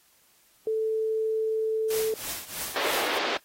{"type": "tone", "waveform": "sine", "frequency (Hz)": 440, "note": "A4", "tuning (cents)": 0, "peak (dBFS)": -24, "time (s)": [0.67, 2.14], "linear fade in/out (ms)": 2}
{"type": "noise with tremolo", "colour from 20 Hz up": "white", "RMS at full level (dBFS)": -32, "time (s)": [1.9, 3.18], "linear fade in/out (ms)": 5, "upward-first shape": "triangle", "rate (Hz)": 3.1, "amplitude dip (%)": 85}
{"type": "band-pass noise", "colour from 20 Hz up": "pink", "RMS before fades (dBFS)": -29, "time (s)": [2.76, 3.37], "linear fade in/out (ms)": 0, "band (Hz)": [360, 4400], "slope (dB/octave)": 24}
{"effects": ["white hiss -62 dBFS RMS until 3.44 s", "AAC 48 kbps"]}